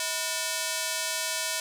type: ring-modulated tone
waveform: 5% pulse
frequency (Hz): 813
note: G#5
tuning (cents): -37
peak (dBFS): -13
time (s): 0-1.6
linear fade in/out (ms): 2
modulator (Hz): 175
effects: none